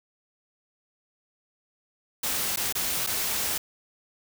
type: noise with dropouts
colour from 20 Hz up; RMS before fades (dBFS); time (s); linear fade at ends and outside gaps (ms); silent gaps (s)
white; -28; 2.23-3.58; 5; 2.561-2.571 / 2.726-2.751 / 3.065-3.071
effects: none